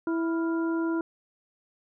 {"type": "harmonic tone with a mistuned harmonic", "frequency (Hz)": 329.6, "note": "E4", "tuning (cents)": 0, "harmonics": [1, 2, 3, 4], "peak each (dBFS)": [-25, -41, -38, -38], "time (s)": [0.07, 1.01], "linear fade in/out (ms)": 2, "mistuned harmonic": 4, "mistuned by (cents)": 99, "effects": []}